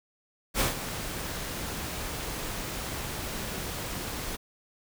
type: noise with ADSR envelope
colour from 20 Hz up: pink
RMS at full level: -24 dBFS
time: 0.54-4.37 s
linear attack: 61 ms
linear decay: 140 ms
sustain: -11 dB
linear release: 22 ms
effects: none